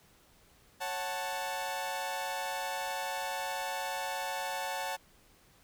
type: chord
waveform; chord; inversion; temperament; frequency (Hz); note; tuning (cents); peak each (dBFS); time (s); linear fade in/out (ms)
sawtooth; F# minor; second; equal with one note detuned; 552.1 / 740 / 880; C#5 / F#5 / A5; -7 / 0 / 0; -37 / -35 / -33; 0.8-4.97; 20
effects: pink hiss -63 dBFS RMS until 5.63 s